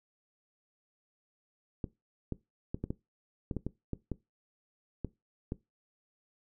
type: clicks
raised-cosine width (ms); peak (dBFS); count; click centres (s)
3; -21; 12; 1.842 / 2.323 / 2.745 / 2.84 / 2.905 / 3.512 / 3.567 / 3.666 / 3.933 / 4.117 / 5.047 / 5.521
effects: noise-tail reverb RT60 0.2 s tail -19 dB re dry